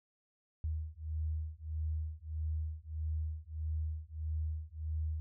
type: beating tone pair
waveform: sine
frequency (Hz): 77.5 / 79.1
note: D#2 / D#2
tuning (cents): -6 / +29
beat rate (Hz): 1.6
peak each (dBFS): -38 / -38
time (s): 0.64-5.2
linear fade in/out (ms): 0
effects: none